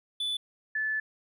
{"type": "tone pair in turn", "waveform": ["triangle", "sine"], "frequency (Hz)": [3479, 1739.5], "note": ["A7", "A6"], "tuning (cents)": [-20, -20], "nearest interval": "octave", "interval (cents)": 1200, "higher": "first", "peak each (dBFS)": -27, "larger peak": "neither", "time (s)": [[0.2, 0.37], [0.75, 1]], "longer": "second", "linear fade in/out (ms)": 5, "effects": []}